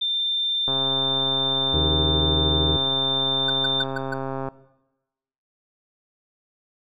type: tone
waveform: sine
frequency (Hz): 3583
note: A7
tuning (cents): +31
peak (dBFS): -21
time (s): 0.01-3.84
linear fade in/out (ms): 10
type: click train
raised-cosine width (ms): 1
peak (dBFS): -16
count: 511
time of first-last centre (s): 0.68-4.486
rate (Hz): 134
type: harmonic tone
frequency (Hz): 77.78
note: D#2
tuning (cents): 0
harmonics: 1 / 2 / 4 / 5 / 6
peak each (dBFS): -24 / -27 / -30 / -31 / -32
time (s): 1.73-2.77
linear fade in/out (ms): 10
type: tone bursts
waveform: triangle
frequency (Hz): 1500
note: F#6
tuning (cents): +23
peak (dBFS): -22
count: 5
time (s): 3.48-4.14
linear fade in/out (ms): 5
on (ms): 20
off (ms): 140
effects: noise-tail reverb RT60 1.0 s tail -18 dB re dry